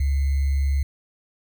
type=tone with sample-and-hold; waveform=sine; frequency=69.3 Hz; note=C#2; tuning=in tune; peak=-18 dBFS; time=0-0.83 s; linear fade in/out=5 ms; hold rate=2100 Hz; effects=none